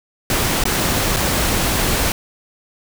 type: noise with dropouts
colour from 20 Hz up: pink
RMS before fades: -18 dBFS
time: 0.3-2.12 s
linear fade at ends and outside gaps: 1 ms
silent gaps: 0.638-0.654 / 1.163-1.168 s
effects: none